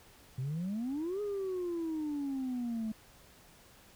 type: exponential two-way sweep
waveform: sine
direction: up then down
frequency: 123.8 to 419.5 to 215.5 Hz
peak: -31 dBFS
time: 0.38-2.92 s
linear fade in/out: 5 ms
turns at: 1.21 s
effects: tanh soft clip ceiling -31 dBFS + pink hiss -59 dBFS RMS until 3.95 s